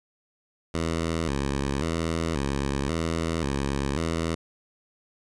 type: tone with vibrato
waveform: 10% pulse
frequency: 75.4 Hz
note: D2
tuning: 46 cents sharp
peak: -17 dBFS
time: 0.74-4.35 s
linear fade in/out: 5 ms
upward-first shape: square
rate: 0.93 Hz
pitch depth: 150 cents each way
effects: resampled to 22050 Hz